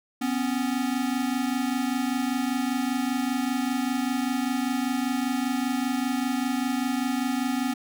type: tone pair together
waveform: square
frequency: 249 / 274.1 Hz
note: B3 / C#4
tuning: +14 / -19 cents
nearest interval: major second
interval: 167 cents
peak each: -27 / -29 dBFS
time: 0.21-7.74 s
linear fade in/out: 10 ms
effects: none